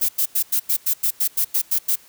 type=noise bursts; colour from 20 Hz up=violet; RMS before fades=-19 dBFS; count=12; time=0.01-1.958 s; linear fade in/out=10 ms; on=78 ms; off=92 ms; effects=white hiss -50 dBFS RMS until 2.08 s